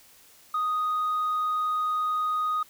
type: tone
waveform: sine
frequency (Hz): 1244.5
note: D#6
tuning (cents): 0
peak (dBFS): -22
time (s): 0.54-2.63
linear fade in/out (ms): 5
effects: tanh soft clip ceiling -22 dBFS + white hiss -55 dBFS RMS until 2.69 s